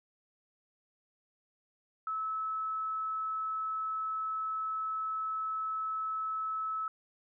sine tone, 1300 Hz, E6, 24 cents flat, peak -32 dBFS, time 2.07-6.88 s, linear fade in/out 2 ms, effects none

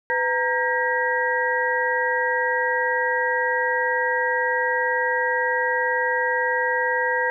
sine tone cluster, 502 / 930 / 1610 / 1909 Hz, B4 / A#5 / G6 / A#6, +28 / -4 / +46 / +41 cents, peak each -25 dBFS, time 0.1-7.3 s, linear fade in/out 0 ms, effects none

